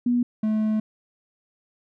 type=tone pair in turn; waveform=sine / triangle; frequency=243 / 216.1 Hz; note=B3 / A3; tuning=-28 / -31 cents; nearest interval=major second; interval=203 cents; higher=first; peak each=-18 dBFS; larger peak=neither; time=0.06-0.23 / 0.43-0.8 s; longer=second; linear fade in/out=5 ms; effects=none